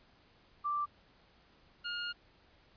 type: tone pair in turn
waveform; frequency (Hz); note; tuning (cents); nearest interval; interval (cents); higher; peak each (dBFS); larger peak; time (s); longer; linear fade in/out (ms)
sine / 20% pulse; 1174.7 / 1421.7; D6 / F6; 0 / +30; minor third; 330; second; -31 / -31; neither; 0.64-0.86 / 1.84-2.13; second; 20
effects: pink hiss -65 dBFS RMS until 2.76 s + resampled to 11025 Hz